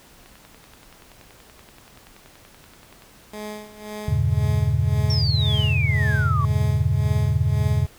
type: click train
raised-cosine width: 0.3 ms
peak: -30 dBFS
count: 30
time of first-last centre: 0.26-3.022 s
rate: 10.5 Hz
type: tone with tremolo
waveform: 15% pulse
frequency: 211.5 Hz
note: G#3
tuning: 32 cents sharp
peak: -24 dBFS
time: 3.33-7.87 s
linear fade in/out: 5 ms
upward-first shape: sine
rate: 1.9 Hz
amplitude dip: 80%
type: chord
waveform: sine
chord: E diminished seventh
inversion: none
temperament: just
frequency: 82.41 / 98.89 / 118.67 / 142.4 Hz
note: E2 / G2 / Bb2 / Db3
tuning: 0 / +16 / +31 / +47 cents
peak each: -23 dBFS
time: 4.08-7.86 s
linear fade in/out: 5 ms
type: exponential sweep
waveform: sine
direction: down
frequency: 5560 to 1108.7 Hz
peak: -24 dBFS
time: 5.1-6.45 s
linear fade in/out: 2 ms
effects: pink hiss -50 dBFS RMS until 7.98 s